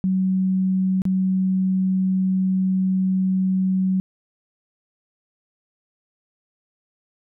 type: tone with dropouts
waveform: sine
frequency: 188 Hz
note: F#3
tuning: 28 cents sharp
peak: -17 dBFS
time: 0.04-4 s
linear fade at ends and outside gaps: 0 ms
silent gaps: 1.019-1.053 s
effects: none